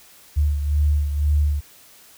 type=beating tone pair; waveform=sine; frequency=73.42 / 75.42 Hz; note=D2 / D2; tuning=0 / +47 cents; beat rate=2 Hz; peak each=-17 / -25 dBFS; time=0.36-1.61 s; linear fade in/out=20 ms; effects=white hiss -49 dBFS RMS until 2.17 s